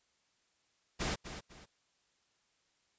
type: noise with echo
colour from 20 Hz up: pink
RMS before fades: -35 dBFS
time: 0.99-1.16 s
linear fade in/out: 20 ms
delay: 250 ms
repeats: 2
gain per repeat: -10 dB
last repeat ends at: 1.66 s
effects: white hiss -75 dBFS RMS until 2.98 s + resampled to 16000 Hz